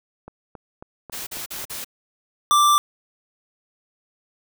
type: click train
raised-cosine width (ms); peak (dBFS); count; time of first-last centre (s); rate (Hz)
1; -24; 6; 0.28-1.642; 3.67
type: noise bursts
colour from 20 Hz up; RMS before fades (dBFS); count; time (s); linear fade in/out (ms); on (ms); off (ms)
white; -32; 4; 1.12-1.846; 10; 150; 42
type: tone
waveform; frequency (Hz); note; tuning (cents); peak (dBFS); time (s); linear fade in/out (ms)
square; 1177; D6; +3; -14; 2.51-2.78; 0
effects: none